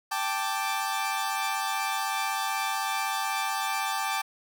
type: chord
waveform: sawtooth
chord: G suspended second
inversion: none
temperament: equal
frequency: 784 / 880 / 1174.7 Hz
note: G5 / A5 / D6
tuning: 0 / 0 / 0 cents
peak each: -28 dBFS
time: 0.11-4.22 s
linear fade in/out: 10 ms
effects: none